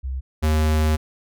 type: tone pair in turn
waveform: sine / square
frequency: 65.41 / 77.54 Hz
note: C2 / D#2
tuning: 0 / -5 cents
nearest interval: minor third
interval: 295 cents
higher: second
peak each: -24 / -17 dBFS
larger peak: second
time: 0.03-0.21 / 0.42-0.97 s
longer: second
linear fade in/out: 20 ms
effects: none